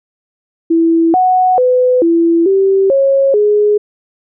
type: tone with pitch steps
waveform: sine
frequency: 330.3 / 739 / 503 / 335 / 388.1 / 546 / 417.2 Hz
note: E4 / F#5 / B4 / E4 / G4 / C#5 / G#4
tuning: +4 / -2 / +32 / +28 / -17 / -26 / +8 cents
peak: -7 dBFS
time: 0.7-3.78 s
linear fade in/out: 10 ms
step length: 440 ms
effects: none